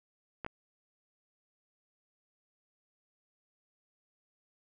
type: clicks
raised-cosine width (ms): 0.5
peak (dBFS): -23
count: 2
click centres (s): 0.447 / 0.464
effects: none